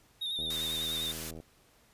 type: tone with vibrato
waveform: triangle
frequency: 3674 Hz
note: A#7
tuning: 26 cents flat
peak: -31 dBFS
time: 0.21-1.12 s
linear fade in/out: 10 ms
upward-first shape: square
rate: 10 Hz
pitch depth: 40 cents each way
type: click train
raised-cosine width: 2 ms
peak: -32 dBFS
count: 82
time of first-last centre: 0.39-1.401 s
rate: 80.1 Hz
type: high-pass noise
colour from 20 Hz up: white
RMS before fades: -40 dBFS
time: 0.5-1.31 s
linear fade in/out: 5 ms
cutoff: 860 Hz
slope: 24 dB/octave
effects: pink hiss -64 dBFS RMS until 1.93 s + resampled to 32000 Hz